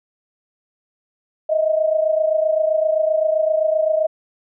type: tone pair together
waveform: sine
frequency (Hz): 625.3 / 653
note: D#5 / E5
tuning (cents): +8 / -17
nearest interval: minor second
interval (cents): 75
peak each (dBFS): -16 / -21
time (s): 1.49-4.07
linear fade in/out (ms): 10
effects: none